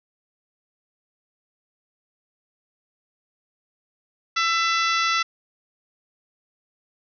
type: harmonic tone with a mistuned harmonic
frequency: 668 Hz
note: E5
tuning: 23 cents sharp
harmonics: 2 / 3 / 4 / 5 / 6 / 7 / 8 / 9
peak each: -22 / -26 / -28 / -30 / -32 / -33 / -34 / -35 dBFS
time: 4.36-5.23 s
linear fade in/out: 10 ms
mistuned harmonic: 5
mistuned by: +41 cents
effects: none